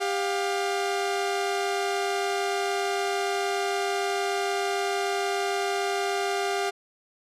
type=tone pair together; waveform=sawtooth; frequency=397.4 / 708.1 Hz; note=G4 / F5; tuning=+24 / +24 cents; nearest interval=minor seventh; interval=1000 cents; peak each=-23 / -25 dBFS; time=0-6.71 s; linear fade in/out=20 ms; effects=low-pass 9000 Hz 12 dB/octave